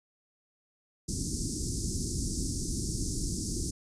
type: band-stop noise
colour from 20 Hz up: pink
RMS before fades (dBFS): -32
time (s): 1.08-3.71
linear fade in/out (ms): 10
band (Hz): 360 to 5000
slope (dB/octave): 48
effects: resampled to 22050 Hz